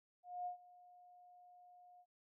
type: tone with ADSR envelope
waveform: sine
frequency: 716 Hz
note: F5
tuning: 43 cents sharp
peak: -39 dBFS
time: 0.23-2.06 s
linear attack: 230 ms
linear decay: 110 ms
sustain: -21 dB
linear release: 59 ms
effects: none